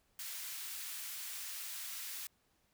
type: high-pass noise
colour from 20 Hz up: white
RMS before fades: -44 dBFS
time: 0.19-2.27 s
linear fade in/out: 2 ms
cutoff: 1500 Hz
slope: 12 dB/octave
effects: pink hiss -75 dBFS RMS until 2.73 s